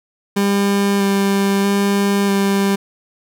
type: tone with vibrato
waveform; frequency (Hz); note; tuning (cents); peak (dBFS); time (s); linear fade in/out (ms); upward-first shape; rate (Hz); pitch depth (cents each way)
30% pulse; 198.9; G3; +25; -11; 0.36-2.76; 10; square; 0.78; 10
effects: none